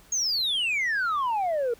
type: exponential sweep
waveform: sine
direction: down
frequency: 6645 to 455 Hz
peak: -21 dBFS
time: 0.12-1.74 s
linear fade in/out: 5 ms
effects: tanh soft clip ceiling -22 dBFS + pink hiss -55 dBFS RMS until 1.79 s